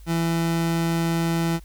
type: tone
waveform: 30% pulse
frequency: 166.5 Hz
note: E3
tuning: 18 cents sharp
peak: -18 dBFS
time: 0.06-1.6 s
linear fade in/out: 50 ms
effects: added 50 Hz sine -41 dBFS peak until 1.64 s + white hiss -57 dBFS RMS until 1.64 s